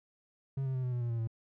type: tone with pitch steps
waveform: triangle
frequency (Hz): 135.6 / 132.12 / 128.73 / 125.43 / 122.21 / 119.07 / 116.02 / 113.04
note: C#3 / C3 / C3 / B2 / B2 / A#2 / A#2 / A2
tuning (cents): -38 / +17 / -28 / +27 / -18 / +37 / -8 / +47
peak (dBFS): -29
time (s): 0.57-1.274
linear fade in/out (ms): 5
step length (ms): 88
effects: none